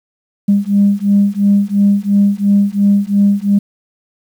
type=beating tone pair; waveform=sine; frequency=200 / 202.9 Hz; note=G3 / G#3; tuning=+35 / -40 cents; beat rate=2.9 Hz; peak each=-11 dBFS; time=0.48-3.59 s; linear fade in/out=10 ms; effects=tanh soft clip ceiling -2 dBFS + 7-bit